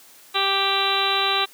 harmonic tone, 392 Hz, G4, in tune, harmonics 1 / 2 / 3 / 4 / 5 / 6 / 7 / 8 / 9 / 10, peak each -29 / -27 / -25 / -31 / -34 / -30 / -29 / -30 / -29 / -24 dBFS, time 0.34-1.46 s, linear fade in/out 20 ms, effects white hiss -49 dBFS RMS until 1.53 s + high-pass 200 Hz 12 dB/octave

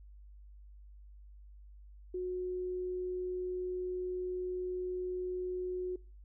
sine tone, 364.7 Hz, F#4, 25 cents flat, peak -34 dBFS, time 2.14-5.96 s, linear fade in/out 5 ms, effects noise-tail reverb RT60 0.4 s tail -23 dB re dry + added 50 Hz sine -51 dBFS peak until 6.24 s

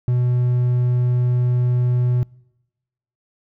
triangle tone, 123.47 Hz, B2, in tune, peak -13 dBFS, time 0.08-2.23 s, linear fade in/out 0 ms, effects noise-tail reverb RT60 1.0 s tail -26 dB re dry

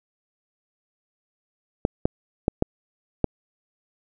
clicks, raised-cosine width 2 ms, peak -5 dBFS, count 5, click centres 1.851 / 2.055 / 2.481 / 2.624 / 3.243 s, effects none

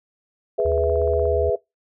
sine chord, E major, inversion first, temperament equal, 415.3 / 493.9 / 659.3 Hz, G#4 / B4 / E5, 0 / 0 / 0 cents, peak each -22 dBFS, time 0.58-1.56 s, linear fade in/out 10 ms
click train, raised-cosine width 1 ms, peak -27 dBFS, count 12, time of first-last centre 0.6-1.255 s, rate 16.8 Hz
sine tone with pitch glide, 77 to 78.17 Hz, D#2 to D#2, -17 to +9 cents, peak -24 dBFS, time 0.65-1.5 s, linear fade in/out 5 ms, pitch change +26 cents, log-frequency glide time 0.95-1.25 s
effects noise-tail reverb RT60 0.2 s tail -24 dB re dry

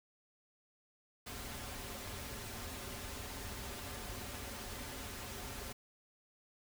pink noise with comb filter, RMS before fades -45 dBFS, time 1.26-5.73 s, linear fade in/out 10 ms, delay 6.2 ms, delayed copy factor -0.6, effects none

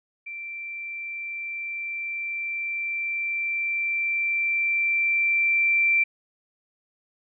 sine tone with level ramp, 2349 Hz, D7, in tune, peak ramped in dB -33 to -17 dBFS, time 0.26-6.04 s, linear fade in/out 10 ms, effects none

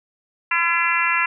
harmonic tone, 339.2 Hz, E4, 50 cents sharp, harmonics 3 / 4 / 5 / 6 / 7 / 8, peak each -24 / -24 / -24 / -24 / -24 / -24 dBFS, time 0.51-1.26 s, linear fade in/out 5 ms, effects none

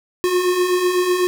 square beating tone pair, 354.6 / 362.6 Hz, F4 / F#4, +26 / -35 cents, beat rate 8 Hz, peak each -24 / -17 dBFS, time 0.24-1.27 s, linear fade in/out 0 ms, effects none

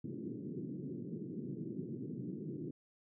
pink band-pass noise, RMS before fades -43 dBFS, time 0.04-2.71 s, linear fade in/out 5 ms, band 130 to 390 Hz, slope 48 dB/octave, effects none

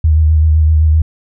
sine tone with vibrato, 78.1 Hz, D#2, 7 cents sharp, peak -6 dBFS, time 0.04-1.02 s, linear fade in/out 5 ms, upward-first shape sine, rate 7.8 Hz, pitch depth 34 cents each way, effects none

